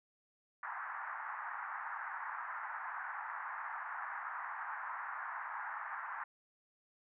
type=band-pass noise; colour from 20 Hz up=pink; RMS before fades=-43 dBFS; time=0.63-6.24 s; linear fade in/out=2 ms; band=850 to 1800 Hz; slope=48 dB/octave; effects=none